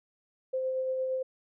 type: tone with tremolo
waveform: sine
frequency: 520 Hz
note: C5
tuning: 11 cents flat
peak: -27 dBFS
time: 0.53-1.23 s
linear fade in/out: 10 ms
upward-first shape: sine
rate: 8.7 Hz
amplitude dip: 25%
effects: none